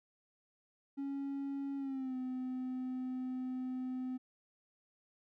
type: tone with pitch glide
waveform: triangle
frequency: 277.2 to 255.7 Hz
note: C#4 to C4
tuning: 0 to -40 cents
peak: -34 dBFS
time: 0.97-4.18 s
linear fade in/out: 20 ms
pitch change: -140 cents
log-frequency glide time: 1.77-2.16 s
effects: tanh soft clip ceiling -30 dBFS